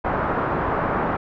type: low-pass noise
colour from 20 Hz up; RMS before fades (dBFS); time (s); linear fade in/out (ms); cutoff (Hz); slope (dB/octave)
white; -23; 0.04-1.17; 10; 1300; 24
effects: none